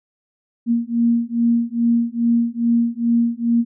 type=beating tone pair; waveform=sine; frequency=233.1 / 235.5 Hz; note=A#3 / A#3; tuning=0 / +18 cents; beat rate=2.4 Hz; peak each=-18 dBFS; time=0.66-3.65 s; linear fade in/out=50 ms; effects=none